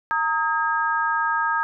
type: tone cluster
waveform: sine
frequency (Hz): 923 / 1260 / 1620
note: A#5 / D#6 / G#6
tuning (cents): -17 / +21 / -43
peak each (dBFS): -24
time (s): 0.11-1.63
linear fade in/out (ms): 0
effects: none